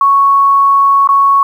sine tone with dropouts, 1108.7 Hz, C#6, in tune, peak -5 dBFS, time 0.01-1.43 s, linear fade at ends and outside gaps 2 ms, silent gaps 1.074-1.089 s, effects 7-bit

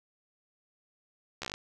slowing click train, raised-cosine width 0.2 ms, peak -19 dBFS, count 8, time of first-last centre 1.42-1.54 s, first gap 13 ms, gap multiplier 1.09, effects none

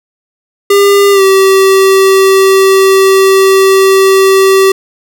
square tone with pitch glide, 401.2 to 385.5 Hz, G4 to G4, +40 to -29 cents, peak -4 dBFS, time 0.7-4.72 s, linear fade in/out 5 ms, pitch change -69 cents, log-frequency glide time 1.12-1.22 s, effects none

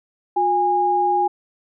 sine tone pair together, 359.8 / 820 Hz, F#4 / G#5, -48 / -22 cents, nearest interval octave + major second, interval 1426 cents, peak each -23 / -16 dBFS, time 0.36-1.28 s, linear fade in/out 10 ms, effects none

